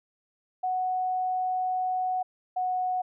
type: tone pair in turn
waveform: sine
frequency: 740 / 735.9 Hz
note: F#5 / F#5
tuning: 0 / -10 cents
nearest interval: unison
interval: 10 cents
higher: first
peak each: -25 dBFS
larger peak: neither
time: 0.63-2.23 / 2.56-3.02 s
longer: first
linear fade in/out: 10 ms
effects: none